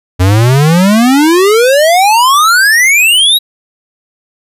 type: exponential sweep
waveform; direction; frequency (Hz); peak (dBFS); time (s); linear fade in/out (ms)
square; up; 88.4 to 3907; -5; 0.19-3.39; 20
effects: resampled to 32000 Hz